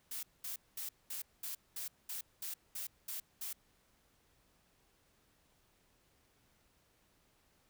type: noise bursts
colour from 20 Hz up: blue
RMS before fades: -42 dBFS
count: 11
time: 0.11-3.53 s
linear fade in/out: 5 ms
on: 120 ms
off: 210 ms
effects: pink hiss -72 dBFS RMS until 7.69 s